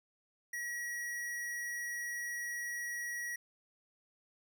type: tone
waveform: square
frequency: 1914 Hz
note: A#6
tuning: 45 cents sharp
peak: -38 dBFS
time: 0.53-3.36 s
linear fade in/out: 5 ms
effects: none